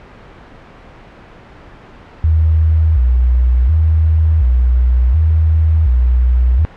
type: tone with vibrato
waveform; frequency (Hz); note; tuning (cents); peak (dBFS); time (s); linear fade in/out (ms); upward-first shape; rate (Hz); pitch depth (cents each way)
sine; 70.2; C#2; +22; -8; 2.24-6.65; 0; square; 0.69; 220
effects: pink hiss -38 dBFS RMS until 6.76 s + low-pass 2000 Hz 12 dB/octave